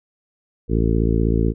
harmonic tone, 56 Hz, A1, 31 cents sharp, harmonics 1 / 2 / 3 / 4 / 5 / 6 / 7 / 8, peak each -19 / -22 / -24 / -25 / -26 / -27 / -27 / -28 dBFS, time 0.68-1.54 s, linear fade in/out 50 ms, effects none

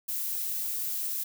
violet noise, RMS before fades -32 dBFS, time 0.08-1.24 s, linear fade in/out 10 ms, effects none

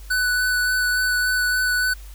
square tone with vibrato, 1492 Hz, F#6, 14 cents sharp, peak -19 dBFS, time 0.1-1.94 s, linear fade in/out 10 ms, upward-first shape sine, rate 3.5 Hz, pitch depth 11 cents each way, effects added 50 Hz sine -36 dBFS peak until 2.14 s + white hiss -49 dBFS RMS until 2.14 s

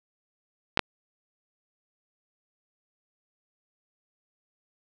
clicks, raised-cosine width 0.3 ms, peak -4 dBFS, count 2, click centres 0.774 / 0.793 s, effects none

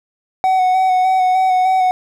triangle tone with vibrato, 746 Hz, F#5, 14 cents sharp, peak -9 dBFS, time 0.44-1.91 s, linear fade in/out 0 ms, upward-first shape square, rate 3.3 Hz, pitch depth 18 cents each way, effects none

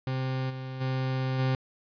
40% pulse tone with level steps, 130.81 Hz, C3, in tune, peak -27 / -34 / -26 / -23 dBFS, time 0.07-1.55 s, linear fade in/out 2 ms, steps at 0.49 / 0.8 / 1.38 s, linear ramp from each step 20 ms, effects resampled to 11025 Hz + 10-bit

